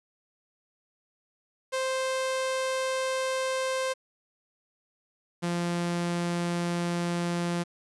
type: tone pair in turn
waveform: sawtooth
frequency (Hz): 523.3 / 173.07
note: C5 / F3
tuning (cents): 0 / -15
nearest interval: octave + perfect fifth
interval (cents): 1915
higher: first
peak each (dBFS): -23 / -23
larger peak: neither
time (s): 1.72-3.94 / 5.42-7.64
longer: neither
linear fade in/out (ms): 20
effects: resampled to 24000 Hz + 9-bit